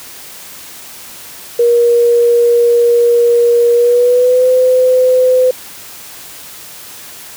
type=tone with pitch glide; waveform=sine; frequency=474.7 to 508.8 Hz; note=A#4 to C5; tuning=+31 to -48 cents; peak=-6 dBFS; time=1.59-5.51 s; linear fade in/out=5 ms; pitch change=+121 cents; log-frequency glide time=3.73-4.48 s; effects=white hiss -32 dBFS RMS until 7.36 s + high-pass 60 Hz 12 dB/octave